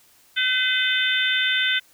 harmonic tone, 509 Hz, C5, 48 cents flat, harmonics 3 / 4 / 5 / 6 / 7, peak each -23 / -26 / -29 / -26 / -24 dBFS, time 0.36-1.8 s, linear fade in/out 20 ms, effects white hiss -56 dBFS RMS until 1.93 s

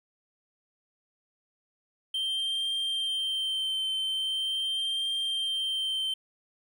triangle tone with vibrato, 3136 Hz, G7, in tune, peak -26 dBFS, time 2.14-6.14 s, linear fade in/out 5 ms, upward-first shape triangle, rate 0.42 Hz, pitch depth 24 cents each way, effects none

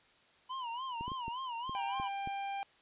square tone with vibrato, 987.8 Hz, B5, in tune, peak -38 dBFS, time 0.49-2.09 s, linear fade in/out 20 ms, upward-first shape sine, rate 3.5 Hz, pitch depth 130 cents each way
clicks, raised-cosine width 3 ms, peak -31 dBFS, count 7, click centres 1.01 / 1.08 / 1.118 / 1.281 / 1.695 / 1.999 / 2.274 s
45% pulse tone, 793 Hz, G5, 20 cents sharp, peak -36 dBFS, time 1.75-2.63 s, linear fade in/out 0 ms
effects white hiss -65 dBFS RMS until 2.81 s + resampled to 8000 Hz

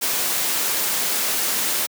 white noise, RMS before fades -22 dBFS, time 0.01-1.87 s, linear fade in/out 20 ms, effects high-pass 200 Hz 12 dB/octave

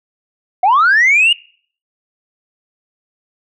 sine linear sweep, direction up, 698 to 2900 Hz, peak -6 dBFS, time 0.63-1.33 s, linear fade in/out 5 ms, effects noise-tail reverb RT60 0.5 s tail -24 dB re dry + tanh soft clip ceiling -5 dBFS

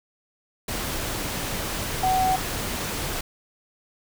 sine tone in noise, 751 Hz, F#5, 26 cents sharp, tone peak -19 dBFS, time 2.03-2.36 s, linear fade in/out 5 ms, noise pink, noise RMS -29 dBFS, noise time 0.68-3.21 s, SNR +7 dB, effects none

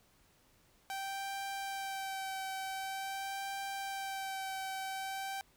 sawtooth tone with vibrato, 777 Hz, G5, 16 cents flat, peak -34 dBFS, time 0.9-5.41 s, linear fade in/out 0 ms, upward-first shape sine, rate 0.46 Hz, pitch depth 20 cents each way, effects pink hiss -68 dBFS RMS until 5.56 s

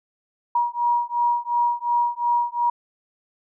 sine beating tone pair, 954 / 956.8 Hz, A#5 / A#5, +40 / +45 cents, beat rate 2.8 Hz, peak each -22 / -22 dBFS, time 0.55-2.7 s, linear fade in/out 5 ms, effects none

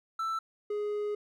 triangle tone pair in turn, 1327 / 416.4 Hz, E6 / G#4, +11 / +5 cents, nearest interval octave + minor sixth, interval 2006 cents, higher first, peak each -28 dBFS, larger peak neither, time 0.19-0.39 / 0.7-1.15 s, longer second, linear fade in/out 5 ms, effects none

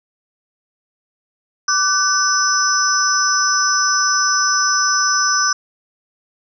sine tone cluster, 1173 / 1512 / 5240 / 5910 Hz, D6 / F#6 / E8 / F#8, -2 / +37 / -11 / -3 cents, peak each -19 dBFS, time 1.68-5.53 s, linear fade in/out 5 ms, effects none

